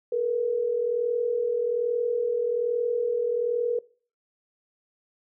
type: tone pair together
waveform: sine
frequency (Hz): 440 / 481.2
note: A4 / B4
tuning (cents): 0 / -45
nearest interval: major second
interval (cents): 155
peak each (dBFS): -29 / -24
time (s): 0.12-3.79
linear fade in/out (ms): 5
effects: noise-tail reverb RT60 0.4 s tail -21 dB re dry